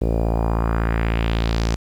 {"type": "tone with low-pass filter sweep", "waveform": "sawtooth", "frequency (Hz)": 56.3, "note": "A1", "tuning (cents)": 40, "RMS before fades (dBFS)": -20, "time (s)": [0.01, 1.76], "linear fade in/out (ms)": 10, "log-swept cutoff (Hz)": [460, 6400], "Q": 2.1, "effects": ["8-bit"]}